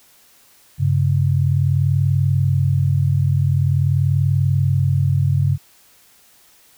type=tone pair together; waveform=sine; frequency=97.65 / 138.1 Hz; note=G2 / C#3; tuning=-6 / -6 cents; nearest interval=tritone; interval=600 cents; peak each=-17 / -16 dBFS; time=0.78-5.58 s; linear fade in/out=50 ms; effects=white hiss -52 dBFS RMS until 6.77 s